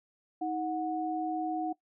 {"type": "tone pair together", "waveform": "sine", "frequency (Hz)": [316.9, 734], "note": ["D#4", "F#5"], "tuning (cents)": [32, -14], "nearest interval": "octave + minor third", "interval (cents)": 1454, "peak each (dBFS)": [-33, -32], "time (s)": [0.41, 1.73], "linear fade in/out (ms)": 10, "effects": ["noise-tail reverb RT60 0.1 s tail -19 dB re dry"]}